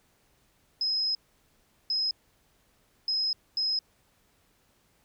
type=tone bursts at uneven times; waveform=sine; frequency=5110 Hz; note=D#8; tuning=45 cents sharp; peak=-25 dBFS; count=4; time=0.81-1.15 / 1.9-2.11 / 3.08-3.33 / 3.57-3.79 s; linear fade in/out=2 ms; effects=pink hiss -67 dBFS RMS until 5.04 s